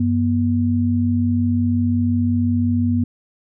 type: tone pair together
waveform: sine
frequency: 95.7 / 241.4 Hz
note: G2 / B3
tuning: -41 / -39 cents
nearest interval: octave + major third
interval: 1602 cents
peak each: -19 / -17 dBFS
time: 0-3.04 s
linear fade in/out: 5 ms
effects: none